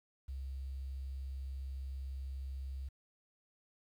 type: tone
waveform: sine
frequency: 66.9 Hz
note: C2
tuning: 39 cents sharp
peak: -39 dBFS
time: 0.28-2.89 s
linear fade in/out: 10 ms
effects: 11-bit